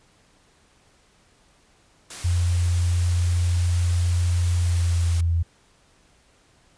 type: noise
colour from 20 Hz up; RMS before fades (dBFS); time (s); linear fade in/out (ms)
white; -36; 2.1-5.21; 5
type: tone with pitch glide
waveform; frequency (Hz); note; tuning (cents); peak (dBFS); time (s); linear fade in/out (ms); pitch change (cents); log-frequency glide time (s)
sine; 87.31 to 83.9; F2 to E2; 0 to +31; -18; 2.24-5.43; 10; -69; 4.59-5.31
effects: pink hiss -59 dBFS RMS until 6.77 s + resampled to 22050 Hz